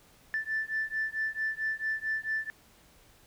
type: beating tone pair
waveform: sine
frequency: 1760 / 1764.5 Hz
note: A6 / A6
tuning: 0 / +4 cents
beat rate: 4.5 Hz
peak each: -32 / -32 dBFS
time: 0.34-2.5 s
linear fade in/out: 0 ms
effects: tanh soft clip ceiling -23 dBFS + pink hiss -60 dBFS RMS until 3.26 s